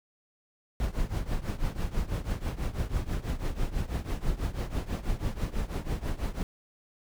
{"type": "noise with tremolo", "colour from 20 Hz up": "brown", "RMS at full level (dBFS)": -27, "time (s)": [0.8, 6.43], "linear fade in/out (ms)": 0, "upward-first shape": "triangle", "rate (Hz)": 6.1, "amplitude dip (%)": 90, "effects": []}